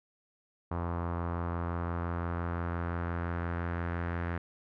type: tone with low-pass filter sweep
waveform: sawtooth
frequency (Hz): 85.8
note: F2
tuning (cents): -30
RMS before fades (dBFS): -34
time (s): 0.71-4.38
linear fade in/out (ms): 5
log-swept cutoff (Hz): 1100 to 1700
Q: 2.6
effects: none